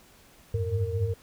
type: tone cluster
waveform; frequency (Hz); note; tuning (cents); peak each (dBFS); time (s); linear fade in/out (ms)
sine; 89.6 / 99.7 / 103.8 / 460.8; F2 / G2 / G#2 / A#4; +45 / +30 / 0 / -20; -31 / -32 / -29 / -32; 0.54-1.14; 5
effects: pink hiss -56 dBFS RMS until 1.22 s